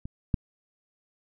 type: clicks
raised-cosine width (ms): 5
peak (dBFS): -24 / -11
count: 2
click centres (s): 0.055 / 0.342
effects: none